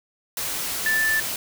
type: tone in noise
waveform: sine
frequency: 1760 Hz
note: A6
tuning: in tune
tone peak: -19 dBFS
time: 0.86-1.2 s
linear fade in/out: 2 ms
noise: white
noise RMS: -28 dBFS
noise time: 0.37-1.36 s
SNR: +6 dB
effects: none